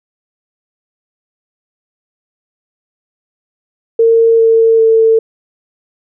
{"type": "tone with pitch steps", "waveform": "sine", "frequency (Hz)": [456.3, 452.1, 447.9], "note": ["A#4", "A4", "A4"], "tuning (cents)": [-37, 47, 31], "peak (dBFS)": -5, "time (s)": [3.99, 5.19], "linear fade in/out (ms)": 5, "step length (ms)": 400, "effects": []}